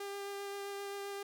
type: tone with vibrato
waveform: sawtooth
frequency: 399.9 Hz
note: G4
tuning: 35 cents sharp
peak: -36 dBFS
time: 0-1.23 s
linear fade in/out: 5 ms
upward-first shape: sine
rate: 7.6 Hz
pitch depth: 10 cents each way
effects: none

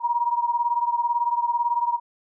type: beating tone pair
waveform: sine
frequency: 947 / 965 Hz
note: A#5 / B5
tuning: +27 / -40 cents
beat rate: 18 Hz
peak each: -22 / -25 dBFS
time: 0-2 s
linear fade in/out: 50 ms
effects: none

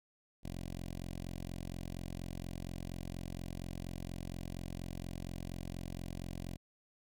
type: tone with notch filter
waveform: 10% pulse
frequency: 44.23 Hz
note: F1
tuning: 23 cents sharp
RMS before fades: -43 dBFS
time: 0.43-6.57 s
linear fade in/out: 20 ms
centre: 1300 Hz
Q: 0.82
effects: none

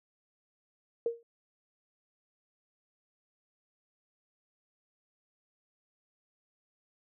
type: tone with exponential decay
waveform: sine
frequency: 466.2 Hz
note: A#4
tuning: in tune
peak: -24 dBFS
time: 1.06-1.23 s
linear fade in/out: 2 ms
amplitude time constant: 36 ms
effects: none

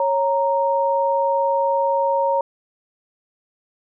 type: tone pair together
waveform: sine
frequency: 551 / 930.7 Hz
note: C#5 / A#5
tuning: -11 / -3 cents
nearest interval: major sixth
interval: 908 cents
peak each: -19 dBFS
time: 0-2.41 s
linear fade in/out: 2 ms
effects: none

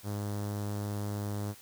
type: tone with notch filter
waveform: sawtooth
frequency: 103 Hz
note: G#2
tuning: 14 cents flat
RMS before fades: -35 dBFS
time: 0.03-1.55 s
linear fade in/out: 50 ms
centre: 2500 Hz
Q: 0.61
effects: white hiss -54 dBFS RMS until 1.61 s

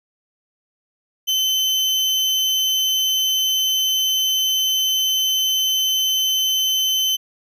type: tone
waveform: 35% pulse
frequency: 3062 Hz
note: G7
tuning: 41 cents flat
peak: -15 dBFS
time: 1.27-7.17 s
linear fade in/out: 20 ms
effects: none

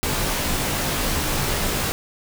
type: noise with comb filter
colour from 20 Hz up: pink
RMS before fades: -23 dBFS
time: 0.03-1.92 s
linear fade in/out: 0 ms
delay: 18 ms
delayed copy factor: -0.6
effects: none

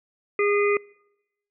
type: harmonic tone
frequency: 409 Hz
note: G#4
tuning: 26 cents flat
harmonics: 1 / 3 / 5 / 6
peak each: -20 / -28 / -27 / -29 dBFS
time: 0.39-0.77 s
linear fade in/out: 2 ms
effects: noise-tail reverb RT60 0.9 s tail -26 dB re dry

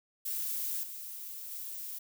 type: noise with level steps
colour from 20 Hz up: violet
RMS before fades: -35 / -43 / -41 dBFS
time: 0.25-1.99 s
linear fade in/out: 10 ms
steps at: 0.83 / 1.51 s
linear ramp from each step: 5 ms
effects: none

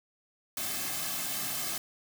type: noise with comb filter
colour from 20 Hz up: white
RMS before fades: -34 dBFS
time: 0.57-1.78 s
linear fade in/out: 2 ms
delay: 2.1 ms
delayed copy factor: -0.7
effects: none

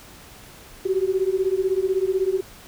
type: beating tone pair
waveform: sine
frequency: 371.4 / 387.4 Hz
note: F#4 / G4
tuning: +7 / -20 cents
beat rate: 16 Hz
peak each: -22 dBFS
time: 0.85-2.41 s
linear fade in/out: 10 ms
effects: pink hiss -45 dBFS RMS until 2.67 s

